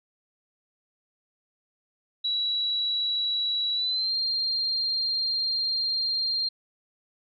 sine tone with pitch glide, 3911 to 4192 Hz, B7 to C8, -18 to +2 cents, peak -24 dBFS, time 2.24-6.49 s, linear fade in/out 10 ms, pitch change +120 cents, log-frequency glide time 3.74-4.13 s, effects none

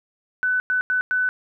sine tone bursts at uneven times, 1500 Hz, F#6, 23 cents sharp, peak -18 dBFS, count 4, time 0.43-0.6 / 0.7-0.81 / 0.9-1.01 / 1.11-1.29 s, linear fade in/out 0 ms, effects none

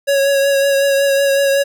square tone with vibrato, 554.4 Hz, C#5, in tune, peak -12 dBFS, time 0.07-1.64 s, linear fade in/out 20 ms, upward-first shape triangle, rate 5.4 Hz, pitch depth 25 cents each way, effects none

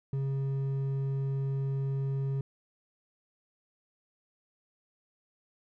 sine tone with hard clipping, 136.3 Hz, C#3, 29 cents flat, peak -30 dBFS, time 0.13-2.41 s, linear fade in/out 2 ms, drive 5 dB, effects none

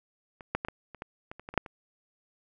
clicks, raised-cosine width 0.5 ms, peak -29 / -12 / -17 / -19 / -29 / -22 / -25 / -29 / -25 / -26 / -7 / -27 dBFS, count 12, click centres 0.408 / 0.55 / 0.649 / 0.685 / 0.947 / 1.021 / 1.315 / 1.396 / 1.489 / 1.54 / 1.577 / 1.662 s, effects none

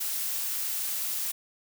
blue noise, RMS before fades -31 dBFS, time 0-1.32 s, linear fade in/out 10 ms, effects none

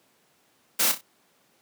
white noise with echo, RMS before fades -22 dBFS, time 0.79-0.92 s, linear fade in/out 10 ms, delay 31 ms, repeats 3, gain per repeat -9 dB, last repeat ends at 1.013 s, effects pink hiss -64 dBFS RMS until 1.61 s + high-pass 200 Hz 12 dB/octave

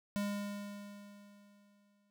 square tone with exponential decay, 203.5 Hz, G#3, 35 cents flat, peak -33 dBFS, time 0.16-2.1 s, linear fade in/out 0 ms, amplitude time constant 420 ms, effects none

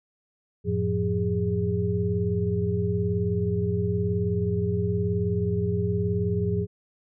sine tone cluster, 91.2 / 110.2 / 176.3 / 410.6 Hz, F#2 / A2 / F3 / G#4, -24 / +3 / +17 / -20 cents, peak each -28 dBFS, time 0.64-6.67 s, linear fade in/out 50 ms, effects none

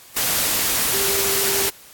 sine tone in noise, 393.9 Hz, G4, 8 cents sharp, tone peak -26 dBFS, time 0.93-1.69 s, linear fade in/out 10 ms, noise white, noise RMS -20 dBFS, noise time 0.16-1.7 s, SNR -9 dB, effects white hiss -45 dBFS RMS until 1.93 s + AAC 64 kbps

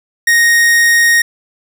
45% pulse tone, 1864.7 Hz, A#6, in tune, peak -7 dBFS, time 0.27-1.22 s, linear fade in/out 5 ms, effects none

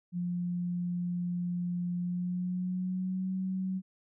sine tone with pitch glide, 176.3 to 187.87 Hz, F3 to F#3, +17 to +27 cents, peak -30 dBFS, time 0.12-3.82 s, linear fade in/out 50 ms, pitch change +110 cents, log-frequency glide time 1.97-3.31 s, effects none

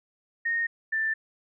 sine tone pair in turn, 1851 / 1773.6 Hz, A#6 / A6, -13 / +13 cents, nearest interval minor second, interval 74 cents, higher first, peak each -24 dBFS, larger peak neither, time 0.45-0.67 / 0.92-1.14 s, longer neither, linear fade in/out 10 ms, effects none

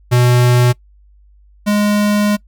square tone pair in turn, 123 / 207.3 Hz, B2 / G#3, -7 / -3 cents, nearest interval major sixth, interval 904 cents, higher second, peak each -9 / -12 dBFS, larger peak first, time 0.11-0.73 / 1.66-2.37 s, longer second, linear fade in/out 20 ms, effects noise-tail reverb RT60 0.1 s tail -23 dB re dry + added 50 Hz sine -44 dBFS peak until 2.47 s

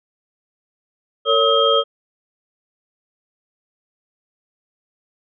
sine tone cluster, 455.1 / 560 / 1277 / 3211 Hz, A#4 / C#5 / D#6 / G7, -42 / +18 / +45 / +41 cents, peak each -18 dBFS, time 1.25-1.84 s, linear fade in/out 50 ms, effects none

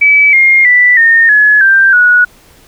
sine tone with pitch steps, 2294 / 2128 / 1974.1 / 1831.3 / 1698.8 / 1575.9 / 1461.9 Hz, D7 / C7 / B6 / A#6 / G#6 / G6 / F#6, -41 / +29 / -1 / -31 / +39 / +9 / -21 cents, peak -3 dBFS, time 0.01-2.25 s, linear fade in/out 10 ms, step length 320 ms, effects pink hiss -43 dBFS RMS until 2.67 s

